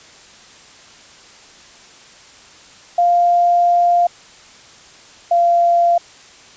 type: tone pair in turn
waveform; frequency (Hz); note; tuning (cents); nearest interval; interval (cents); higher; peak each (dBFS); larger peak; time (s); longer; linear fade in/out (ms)
sine; 698.5 / 689.7; F5 / F5; 0 / -22; unison; 22; first; -10; neither; 2.98-4.07 / 5.31-5.98; first; 5
effects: white hiss -43 dBFS RMS until 6.56 s + resampled to 16000 Hz